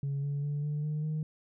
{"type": "tone with pitch steps", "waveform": "sine", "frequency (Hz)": [139.8, 142.66, 145.57, 148.54, 151.57, 154.67], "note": ["C#3", "D3", "D3", "D3", "D#3", "D#3"], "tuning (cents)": [15, -50, -15, 20, -45, -10], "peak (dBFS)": -28, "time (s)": [0.03, 1.23], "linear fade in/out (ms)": 2, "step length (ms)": 200, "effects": ["tanh soft clip ceiling -28 dBFS"]}